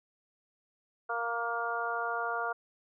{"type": "harmonic tone with a mistuned harmonic", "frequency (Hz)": 233.1, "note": "A#3", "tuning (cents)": 0, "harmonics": [2, 3, 4, 5, 6], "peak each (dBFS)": [-39, -36, -39, -37, -35], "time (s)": [1.09, 2.53], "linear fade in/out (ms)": 10, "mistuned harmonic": 6, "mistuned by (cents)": 17, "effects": []}